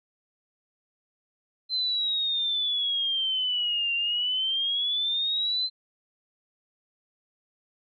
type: exponential two-way sweep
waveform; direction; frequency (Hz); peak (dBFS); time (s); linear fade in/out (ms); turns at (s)
sine; down then up; 4100 to 2764 to 4100; -24; 1.69-5.7; 50; 3.94
effects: none